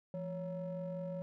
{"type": "ring-modulated tone", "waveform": "triangle", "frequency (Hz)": 192.8, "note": "G3", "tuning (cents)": -28, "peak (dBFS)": -33, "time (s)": [0.14, 1.22], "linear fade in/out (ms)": 0, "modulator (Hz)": 363, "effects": []}